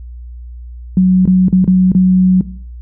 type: tone with dropouts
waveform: sine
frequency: 185 Hz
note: F#3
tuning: in tune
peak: -5 dBFS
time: 0.97-2.41 s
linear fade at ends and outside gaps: 2 ms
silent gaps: 1.255-1.275 / 1.484-1.527 / 1.644-1.677 / 1.919-1.949 s
effects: noise-tail reverb RT60 0.6 s tail -18 dB re dry + added 60 Hz sine -27 dBFS peak until 2.81 s